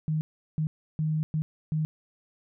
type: tone bursts at uneven times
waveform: sine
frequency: 155.56 Hz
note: D#3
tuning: in tune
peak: -24 dBFS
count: 5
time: 0.08-0.21 / 0.58-0.67 / 0.99-1.23 / 1.34-1.42 / 1.72-1.85 s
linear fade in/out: 0 ms
effects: none